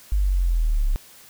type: linear sweep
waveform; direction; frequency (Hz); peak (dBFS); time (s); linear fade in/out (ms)
sine; down; 51 to 32.7; -17; 0.12-0.96; 0
effects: white hiss -48 dBFS RMS until 1.29 s